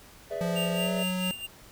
triangle chord, E dominant seventh, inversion first, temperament equal with one note detuned, 415.3 / 500.5 / 587.3 / 659.3 Hz, G#4 / B4 / D5 / E5, 0 / +23 / 0 / 0 cents, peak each -36 / -37 / -34 / -32 dBFS, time 0.3-1.04 s, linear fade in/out 20 ms
square tone with pitch glide, 174.61 to 183.82 Hz, F3 to F#3, 0 to -11 cents, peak -29 dBFS, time 0.41-1.31 s, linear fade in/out 0 ms, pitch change +89 cents, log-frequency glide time 0.72-0.92 s
square tone with tremolo, 2794 Hz, F7, in tune, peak -30 dBFS, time 0.55-1.47 s, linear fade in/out 20 ms, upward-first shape sine, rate 4.5 Hz, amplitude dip 75%
effects pink hiss -52 dBFS RMS until 1.71 s

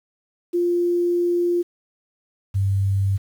sine tone pair in turn, 349.2 / 97.99 Hz, F4 / G2, 0 / 0 cents, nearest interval octave + minor seventh, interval 2200 cents, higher first, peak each -17 dBFS, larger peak neither, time 0.53-1.63 / 2.54-3.18 s, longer first, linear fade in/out 20 ms, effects 8-bit

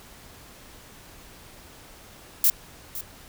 violet noise with echo, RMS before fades -18 dBFS, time 2.44-2.5 s, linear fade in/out 2 ms, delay 510 ms, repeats 1, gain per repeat -15 dB, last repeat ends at 3.01 s, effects pink hiss -48 dBFS RMS until 3.28 s

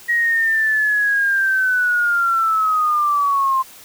sine linear sweep, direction down, 1900 to 1046.5 Hz, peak -14 dBFS, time 0.08-3.63 s, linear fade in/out 20 ms, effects white hiss -42 dBFS RMS until 3.84 s

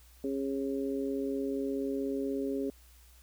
harmonic tone, 136.6 Hz, C#3, 25 cents flat, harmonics 2 / 3 / 4, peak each -33 / -34 / -41 dBFS, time 0.24-2.7 s, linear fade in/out 2 ms, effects added 60 Hz sine -56 dBFS peak until 3.22 s + white hiss -62 dBFS RMS until 3.22 s

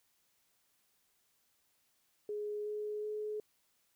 sine tone with pitch steps, 417.9 / 421.3 / 424.7 Hz, G#4 / G#4 / G#4, +11 / +25 / +39 cents, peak -36 dBFS, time 2.29-3.4 s, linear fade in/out 2 ms, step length 370 ms, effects white hiss -75 dBFS RMS until 3.95 s

